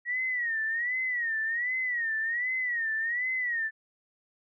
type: tone with vibrato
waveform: sine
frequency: 1900 Hz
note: A#6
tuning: 33 cents sharp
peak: -27 dBFS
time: 0.05-3.71 s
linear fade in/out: 50 ms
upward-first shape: sine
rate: 1.3 Hz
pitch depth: 130 cents each way
effects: none